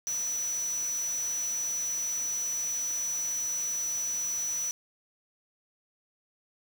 sine tone in noise, 5920 Hz, F#8, in tune, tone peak -29 dBFS, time 0.07-4.71 s, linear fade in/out 0 ms, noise white, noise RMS -43 dBFS, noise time 0.07-4.71 s, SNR +11 dB, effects none

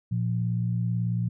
sine tone pair together, 116.54 / 174.87 Hz, A#2 / F3, 0 / +3 cents, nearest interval perfect fifth, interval 703 cents, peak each -25 / -29 dBFS, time 0.11-1.29 s, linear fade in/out 10 ms, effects none

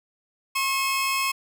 sawtooth tone pair together, 1080 / 2578 Hz, C#6 / E7, -45 / -39 cents, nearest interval octave + minor third, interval 1506 cents, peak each -21 / -23 dBFS, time 0.55-1.32 s, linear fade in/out 10 ms, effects none

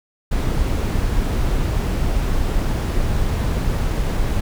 brown noise, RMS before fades -19 dBFS, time 0.31-4.41 s, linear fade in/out 10 ms, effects none

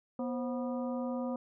harmonic tone with a mistuned harmonic, 244 Hz, B3, 21 cents flat, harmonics 1 / 2 / 3 / 4 / 5, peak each -34 / -38 / -45 / -47 / -49 dBFS, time 0.19-1.36 s, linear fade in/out 2 ms, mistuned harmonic 2, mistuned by +130 cents, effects none

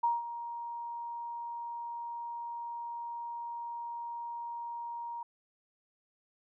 sine tone with ADSR envelope, 941 Hz, A#5, 16 cents sharp, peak -24 dBFS, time 0.03-5.23 s, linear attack 10 ms, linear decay 180 ms, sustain -13 dB, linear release 4 ms, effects none

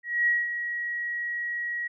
sine tone with ADSR envelope, 1907 Hz, A#6, 39 cents sharp, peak -19 dBFS, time 0.03-1.88 s, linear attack 240 ms, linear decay 200 ms, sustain -9 dB, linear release 13 ms, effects none

